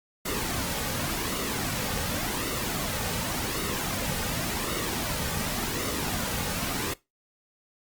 pink noise with flanger, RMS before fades -30 dBFS, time 0.25-6.94 s, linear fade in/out 10 ms, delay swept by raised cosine 1.2 to 3 ms, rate 0.89 Hz, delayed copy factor -0.5, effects noise-tail reverb RT60 0.2 s tail -19 dB re dry + Opus 48 kbps

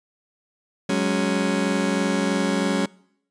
30% pulse chord, F# suspended second, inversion none, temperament just, 185 / 208.1 / 277.5 Hz, F#3 / G#3 / C#4, 0 / +4 / +2 cents, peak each -22 dBFS, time 0.89-2.86 s, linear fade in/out 5 ms, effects noise-tail reverb RT60 0.7 s tail -24 dB re dry + resampled to 22050 Hz

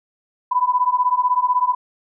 sine beating tone pair, 987.8 / 1003.8 Hz, B5 / B5, 0 / +28 cents, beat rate 16 Hz, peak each -18 dBFS, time 0.51-1.75 s, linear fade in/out 10 ms, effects none

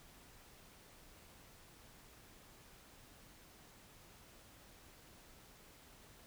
silence, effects pink hiss -61 dBFS RMS until 6.26 s

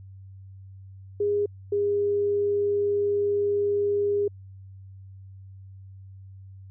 sine tone pair in turn, 410.2 / 407.4 Hz, G#4 / G#4, -21 / -33 cents, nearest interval unison, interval 12 cents, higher first, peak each -21 dBFS, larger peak neither, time 1.2-1.46 / 1.72-4.28 s, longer second, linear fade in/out 5 ms, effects added 96 Hz sine -42 dBFS peak until 6.7 s

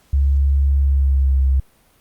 sine tone with pitch glide, 69.3 to 66.71 Hz, C#2 to C2, 0 to +34 cents, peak -12 dBFS, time 0.13-1.6 s, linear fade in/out 5 ms, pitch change -66 cents, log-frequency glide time 0.8-1.4 s, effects pink hiss -56 dBFS RMS until 2 s + Opus 48 kbps

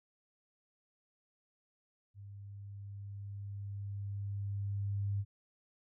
sine tone with level ramp, 100.3 Hz, G2, 40 cents sharp, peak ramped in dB -47 to -31 dBFS, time 2.14-5.25 s, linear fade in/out 50 ms, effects none

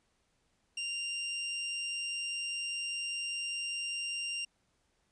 sawtooth tone, 2785 Hz, F7, 5 cents flat, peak -31 dBFS, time 0.77-4.45 s, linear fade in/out 5 ms, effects pink hiss -75 dBFS RMS until 5.11 s + resampled to 22050 Hz

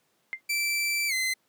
sine tone with exponential decay, 2093 Hz, C7, in tune, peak -25 dBFS, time 0.33-0.41 s, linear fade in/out 0 ms, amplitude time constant 16 ms
sawtooth tone with pitch glide, 2334 to 2055 Hz, D7 to C7, -11 to -32 cents, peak -22 dBFS, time 0.49-1.34 s, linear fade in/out 10 ms, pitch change -221 cents, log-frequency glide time 1.08-1.13 s
effects pink hiss -70 dBFS RMS until 1.48 s + high-pass 200 Hz 12 dB/octave

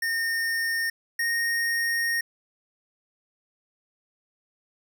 square tone pair in turn, 1829 / 1855.6 Hz, A#6 / A#6, -33 / -8 cents, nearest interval unison, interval 25 cents, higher second, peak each -25 / -24 dBFS, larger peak second, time 0.02-0.9 / 1.19-2.21 s, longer second, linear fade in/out 5 ms, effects none

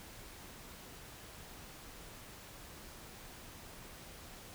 silence, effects pink hiss -52 dBFS RMS until 4.54 s

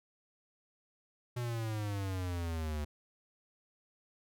square exponential sweep, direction down, 123.47 to 73.42 Hz, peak -35 dBFS, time 1.36-2.85 s, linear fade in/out 10 ms, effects none

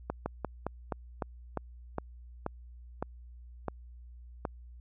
slowing click train, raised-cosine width 1 ms, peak -18 dBFS, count 12, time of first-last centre 0.1-4.452 s, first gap 160 ms, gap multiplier 1.17, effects added 60 Hz sine -47 dBFS peak until 4.8 s

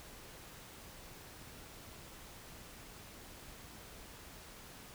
silence, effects pink hiss -53 dBFS RMS until 4.94 s

